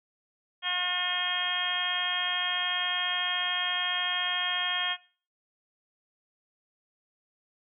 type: harmonic tone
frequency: 359.3 Hz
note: F4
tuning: 49 cents sharp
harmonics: 2 / 3 / 4 / 5 / 6 / 7 / 8 / 9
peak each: -39 / -38 / -38 / -34 / -39 / -39 / -39 / -29 dBFS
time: 0.62-4.97 s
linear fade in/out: 50 ms
effects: noise-tail reverb RT60 0.4 s tail -20 dB re dry